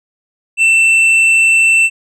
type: tone with hard clipping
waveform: sine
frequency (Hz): 2676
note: E7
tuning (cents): +25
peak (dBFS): -8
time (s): 0.57-1.9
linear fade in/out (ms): 50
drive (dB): 5
effects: resampled to 32000 Hz